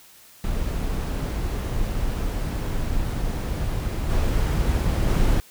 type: noise with level steps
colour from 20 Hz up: brown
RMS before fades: -25 / -21 / -19 dBFS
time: 0.44-5.4 s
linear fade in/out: 0 ms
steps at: 4.09 / 5.07 s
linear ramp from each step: 20 ms
effects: white hiss -50 dBFS RMS until 5.5 s